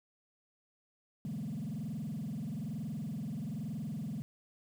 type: tone with frequency modulation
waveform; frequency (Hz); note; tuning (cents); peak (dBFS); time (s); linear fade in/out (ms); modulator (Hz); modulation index
sine; 185.1; F#3; +1; -34; 1.25-4.22; 0; 21.1; 2.6
effects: tanh soft clip ceiling -34 dBFS + 10-bit